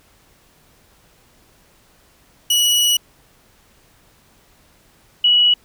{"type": "tone pair in turn", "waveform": ["sawtooth", "sine"], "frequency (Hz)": [2929, 2929], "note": ["F#7", "F#7"], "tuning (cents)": [-18, -18], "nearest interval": "unison", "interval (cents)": 0, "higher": "neither", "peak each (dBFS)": -10, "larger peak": "neither", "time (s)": [[2.5, 2.97], [5.24, 5.54]], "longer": "first", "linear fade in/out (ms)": 5, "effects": ["pink hiss -54 dBFS RMS until 5.64 s"]}